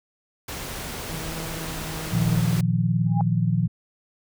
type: noise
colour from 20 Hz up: pink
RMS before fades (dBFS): -33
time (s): 0.48-2.61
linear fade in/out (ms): 5
type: tone with pitch glide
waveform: sawtooth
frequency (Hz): 161.7 to 156.64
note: E3 to D#3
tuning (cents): -33 to +12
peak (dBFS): -30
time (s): 1.09-2.39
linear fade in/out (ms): 0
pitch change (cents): -55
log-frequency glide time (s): 1.63-2.25
type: chord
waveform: sine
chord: Bb suspended fourth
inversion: none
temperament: equal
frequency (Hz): 116.54 / 155.56 / 174.61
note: Bb2 / Eb3 / F3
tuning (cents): 0 / 0 / 0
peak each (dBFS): -23 / -24 / -23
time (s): 2.12-3.68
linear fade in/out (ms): 10
type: tone with exponential growth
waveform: sine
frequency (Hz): 811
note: G#5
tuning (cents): -41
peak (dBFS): -20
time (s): 3.06-3.21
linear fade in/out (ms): 1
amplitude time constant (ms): 31
effects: none